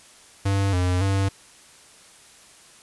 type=tone with pitch steps; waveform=square; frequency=98.5 / 90.3 / 97.6 Hz; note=G2 / F#2 / G2; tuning=+9 / -42 / -7 cents; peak=-20 dBFS; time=0.45-1.29 s; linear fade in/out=10 ms; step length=280 ms; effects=white hiss -50 dBFS RMS until 2.82 s + resampled to 24000 Hz